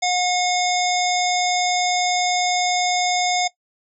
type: harmonic tone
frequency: 722 Hz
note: F#5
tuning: 43 cents flat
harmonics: 1 / 3 / 5 / 7 / 9 / 10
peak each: -20 / -25 / -27 / -28 / -30 / -30 dBFS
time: 0.02-3.48 s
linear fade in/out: 10 ms
effects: noise-tail reverb RT60 0.1 s tail -18 dB re dry